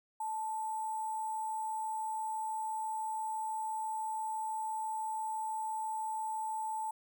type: tone with sample-and-hold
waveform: sine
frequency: 877 Hz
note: A5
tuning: 6 cents flat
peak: -34 dBFS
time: 0.2-6.91 s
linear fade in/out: 5 ms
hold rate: 8820 Hz
effects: none